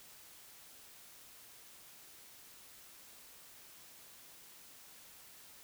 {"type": "silence", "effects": ["white hiss -57 dBFS RMS until 5.63 s"]}